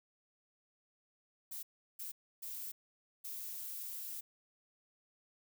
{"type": "noise bursts at uneven times", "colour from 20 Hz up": "violet", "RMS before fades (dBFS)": -44, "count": 4, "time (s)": [[1.51, 1.63], [1.99, 2.12], [2.42, 2.72], [3.24, 4.21]], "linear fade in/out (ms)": 10, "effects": []}